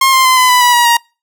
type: tone with pitch steps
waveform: sawtooth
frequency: 1068 / 1049 / 1030.4 / 1012.1 / 994.2 / 976.5 / 959.2 / 942.2 Hz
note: C6 / C6 / C6 / B5 / B5 / B5 / A#5 / A#5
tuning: +35 / +4 / -27 / +42 / +11 / -20 / +49 / +18 cents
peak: -3 dBFS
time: 0.01-0.97 s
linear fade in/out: 5 ms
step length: 120 ms
effects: noise-tail reverb RT60 0.3 s tail -26 dB re dry